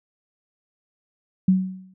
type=tone with exponential decay; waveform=sine; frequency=187.2 Hz; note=F#3; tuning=20 cents sharp; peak=-11 dBFS; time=1.48-1.94 s; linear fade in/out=5 ms; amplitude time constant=99 ms; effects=none